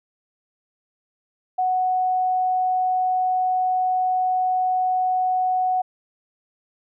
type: tone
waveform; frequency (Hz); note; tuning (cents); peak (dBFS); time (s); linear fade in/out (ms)
sine; 740; F#5; 0; -18; 1.58-5.82; 10
effects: none